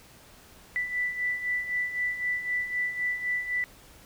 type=beating tone pair; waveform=sine; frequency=1975.5 / 1979.4 Hz; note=B6 / B6; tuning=0 / +3 cents; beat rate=3.9 Hz; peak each=-34 / -28 dBFS; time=0.76-3.64 s; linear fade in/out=0 ms; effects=pink hiss -53 dBFS RMS until 4.05 s